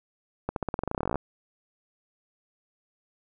accelerating click train, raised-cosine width 1 ms, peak -14 dBFS, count 20, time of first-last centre 0.49-1.157 s, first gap 72 ms, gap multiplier 0.91, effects none

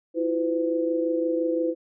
sine tone cluster, 328.4 / 354.2 / 506 Hz, E4 / F4 / B4, -6 / +24 / +42 cents, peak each -25 / -32 / -25 dBFS, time 0.14-1.75 s, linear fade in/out 50 ms, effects none

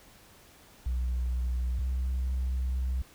sine tone pair in turn, 61.74 / 63.96 Hz, B1 / C2, 0 / -39 cents, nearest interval minor second, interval 61 cents, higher second, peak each -25 dBFS, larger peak neither, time 0.86-1.79 / 1.79-3.02 s, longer second, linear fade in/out 5 ms, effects tanh soft clip ceiling -25 dBFS + pink hiss -56 dBFS RMS until 3.14 s

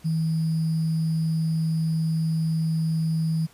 sine tone with sample-and-hold, 160.8 Hz, E3, 43 cents flat, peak -21 dBFS, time 0.04-3.47 s, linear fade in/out 20 ms, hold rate 4900 Hz, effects pink hiss -54 dBFS RMS until 3.53 s + resampled to 32000 Hz

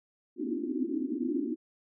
pink band-pass noise, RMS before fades -32 dBFS, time 0.36-1.56 s, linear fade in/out 50 ms, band 240 to 360 Hz, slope 96 dB/octave, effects none

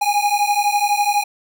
square beating tone pair, 816 / 828 Hz, G#5 / G#5, -31 / -5 cents, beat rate 12 Hz, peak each -19 / -19 dBFS, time 0.01-1.24 s, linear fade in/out 10 ms, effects none

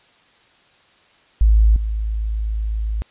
sine tone with level steps, 53.9 Hz, A1, 35 cents flat, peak -9 / -19 dBFS, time 1.41-3.02 s, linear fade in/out 0 ms, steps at 1.76 s, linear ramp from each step 2 ms, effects white hiss -54 dBFS RMS until 3.1 s + resampled to 8000 Hz

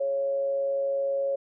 sine tone with frequency modulation, 551 Hz, C#5, 11 cents flat, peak -24 dBFS, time 0-1.36 s, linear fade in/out 10 ms, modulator 130 Hz, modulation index 0.23, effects none

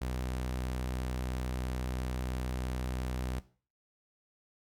sawtooth tone, 63 Hz, B1, 35 cents sharp, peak -29 dBFS, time 0.01-3.4 s, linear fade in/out 10 ms, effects noise-tail reverb RT60 0.4 s tail -17 dB re dry + MP3 96 kbps

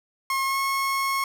30% pulse tone with pitch glide, 1077 to 1090.1 Hz, C6 to C#6, +50 to -29 cents, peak -20 dBFS, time 0.3-1.24 s, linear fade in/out 2 ms, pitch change +21 cents, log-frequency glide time 0.45-0.58 s, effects none

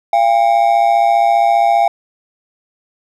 triangle ring-modulated tone, 745 Hz, F#5, 12 cents sharp, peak -4 dBFS, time 0.13-1.88 s, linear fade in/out 2 ms, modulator 57.5 Hz, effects none

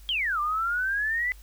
sine exponential two-way sweep, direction down then up, 3300 to 1174.7 to 2023 Hz, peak -24 dBFS, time 0.09-1.32 s, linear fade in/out 0 ms, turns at 0.4 s, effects added 50 Hz sine -45 dBFS peak until 1.42 s + white hiss -57 dBFS RMS until 1.42 s

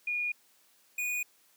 sine / square tone pair in turn, 2439 / 2462 Hz, D#7 / D#7, -35 / -19 cents, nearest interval unison, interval 16 cents, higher second, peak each -29 / -31 dBFS, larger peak first, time 0.07-0.32 / 0.98-1.23 s, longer neither, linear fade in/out 5 ms, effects white hiss -65 dBFS RMS until 1.56 s + high-pass 200 Hz 12 dB/octave

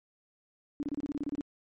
sine tone bursts, 289.5 Hz, D4, 25 cents flat, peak -30 dBFS, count 11, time 0.8-1.409 s, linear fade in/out 0 ms, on 29 ms, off 29 ms, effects MP3 32 kbps

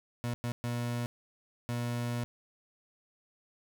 30% pulse tone bursts at uneven times, 120 Hz, B2, 49 cents flat, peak -29 dBFS, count 4, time 0.24-0.34 / 0.44-0.52 / 0.64-1.06 / 1.69-2.24 s, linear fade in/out 0 ms, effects none

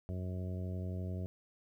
harmonic tone, 91.7 Hz, F#2, 15 cents flat, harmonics 1 / 2 / 3 / 4 / 5 / 6 / 7, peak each -37 / -43 / -51 / -50 / -54 / -55 / -52 dBFS, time 0.09-1.26 s, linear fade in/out 0 ms, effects 12-bit

